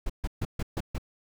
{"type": "noise bursts", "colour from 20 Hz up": "brown", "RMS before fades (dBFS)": -28, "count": 6, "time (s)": [0.06, 0.982], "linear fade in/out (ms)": 5, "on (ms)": 37, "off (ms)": 140, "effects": []}